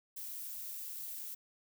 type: noise with amplitude modulation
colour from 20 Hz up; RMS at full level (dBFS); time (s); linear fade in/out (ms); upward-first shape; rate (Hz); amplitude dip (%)
violet; -42; 0.16-1.35; 10; sine; 274; 35
effects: none